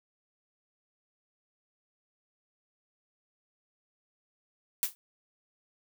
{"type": "noise with exponential decay", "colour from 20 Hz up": "blue", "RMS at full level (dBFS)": -24, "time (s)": [4.83, 4.95], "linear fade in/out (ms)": 0, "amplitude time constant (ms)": 25, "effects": []}